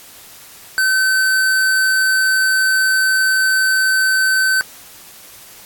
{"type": "tone", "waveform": "square", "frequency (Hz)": 1532, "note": "G6", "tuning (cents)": -40, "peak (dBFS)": -13, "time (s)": [0.78, 4.61], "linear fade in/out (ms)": 0, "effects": ["white hiss -40 dBFS RMS until 5.65 s", "AAC 64 kbps"]}